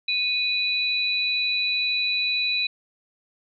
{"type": "tone pair together", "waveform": "sine", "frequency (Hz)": [2489, 3951], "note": ["D#7", "B7"], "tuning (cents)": [0, 0], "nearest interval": "minor sixth", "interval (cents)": 800, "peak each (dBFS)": -24, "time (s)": [0.08, 2.67], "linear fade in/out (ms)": 5, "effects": []}